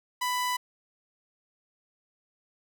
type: tone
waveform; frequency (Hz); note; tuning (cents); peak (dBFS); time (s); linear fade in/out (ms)
sawtooth; 994; B5; +11; -23; 0.21-0.57; 10
effects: none